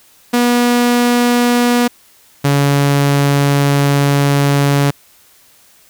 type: tone pair in turn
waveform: sawtooth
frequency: 242 / 141.5 Hz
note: B3 / C#3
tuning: -35 / +36 cents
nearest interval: major sixth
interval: 929 cents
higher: first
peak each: -6 dBFS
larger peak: neither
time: 0.33-1.88 / 2.44-4.91 s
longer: second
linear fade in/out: 10 ms
effects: white hiss -48 dBFS RMS until 5.89 s